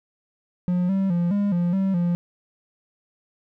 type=tone with pitch steps; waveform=triangle; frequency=178.7 / 193.5 / 173.1 / 202.8 / 174.3 / 192.9 / 173.9 Hz; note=F3 / G3 / F3 / G#3 / F3 / G3 / F3; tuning=+40 / -22 / -15 / -41 / -3 / -28 / -7 cents; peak=-17 dBFS; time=0.68-2.15 s; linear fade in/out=0 ms; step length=210 ms; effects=none